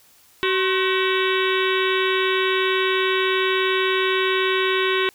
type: harmonic tone with a mistuned harmonic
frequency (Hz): 378.8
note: F#4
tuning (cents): +41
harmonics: 1 / 3 / 4 / 5 / 6 / 7 / 8 / 9 / 10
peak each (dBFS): -21 / -26 / -27 / -28 / -29 / -29 / -30 / -31 / -31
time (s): 0.43-5.09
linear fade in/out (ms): 0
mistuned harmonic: 3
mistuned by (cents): -86
effects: white hiss -54 dBFS RMS until 5.14 s